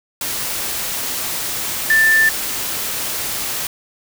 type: tone in noise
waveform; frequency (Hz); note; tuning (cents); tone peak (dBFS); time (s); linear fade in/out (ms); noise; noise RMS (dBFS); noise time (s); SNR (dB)
sine; 1773; A6; +13; -10; 1.9-2.29; 2; white; -23; 0.21-3.67; +10
effects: none